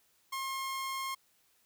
sawtooth tone, 1071 Hz, C6, 40 cents sharp, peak -31 dBFS, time 0.32-1.15 s, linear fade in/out 10 ms, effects white hiss -70 dBFS RMS until 1.65 s

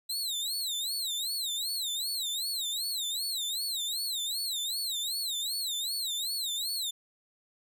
sawtooth tone with vibrato, 3951 Hz, B7, in tune, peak -28 dBFS, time 0.09-6.91 s, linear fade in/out 10 ms, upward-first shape sine, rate 2.6 Hz, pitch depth 200 cents each way, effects none

